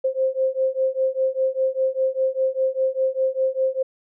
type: beating tone pair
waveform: sine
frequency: 523.3 / 528.3 Hz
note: C5 / C5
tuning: 0 / +17 cents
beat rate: 5 Hz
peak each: -22 dBFS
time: 0.04-3.83 s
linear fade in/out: 10 ms
effects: none